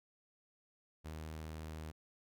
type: tone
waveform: sawtooth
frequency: 78.5 Hz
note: D#2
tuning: 16 cents sharp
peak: -40 dBFS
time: 1.04-1.92 s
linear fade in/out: 20 ms
effects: none